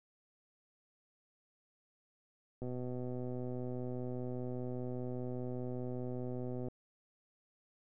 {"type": "click train", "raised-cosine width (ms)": 2, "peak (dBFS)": -29, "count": 509, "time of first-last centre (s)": [2.62, 6.684], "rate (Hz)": 125, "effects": []}